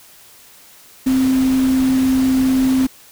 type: tone in noise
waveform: sine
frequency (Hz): 261.6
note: C4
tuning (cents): 0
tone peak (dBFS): -12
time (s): 1.06-2.87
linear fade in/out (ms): 10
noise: pink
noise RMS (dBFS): -29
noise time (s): 1.06-2.87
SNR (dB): +14
effects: white hiss -45 dBFS RMS until 3.11 s